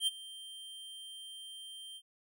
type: tone with ADSR envelope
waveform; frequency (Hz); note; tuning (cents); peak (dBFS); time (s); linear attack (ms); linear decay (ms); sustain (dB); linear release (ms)
square; 3150; G7; +8; -27; 0-2.02; 71; 26; -19; 58
effects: none